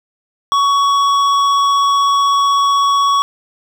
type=tone with hard clipping; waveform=sine; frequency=1121 Hz; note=C#6; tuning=19 cents sharp; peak=-12 dBFS; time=0.52-3.22 s; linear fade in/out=0 ms; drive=10 dB; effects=none